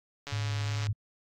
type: click train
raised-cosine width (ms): 0.2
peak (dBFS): -21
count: 86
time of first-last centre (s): 0.27-0.869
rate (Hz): 142
type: tone with vibrato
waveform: sine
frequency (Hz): 105.6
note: G#2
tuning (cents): +29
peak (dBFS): -29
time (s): 0.32-0.93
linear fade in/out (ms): 5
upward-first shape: square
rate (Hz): 2.8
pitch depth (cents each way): 10
effects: AAC 48 kbps